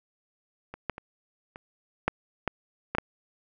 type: clicks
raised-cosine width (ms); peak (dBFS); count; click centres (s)
0.5; -24 / -13 / -24 / -26 / -8 / -11 / -13 / -7; 8; 0.74 / 0.897 / 0.981 / 1.559 / 2.08 / 2.477 / 2.95 / 2.984
effects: none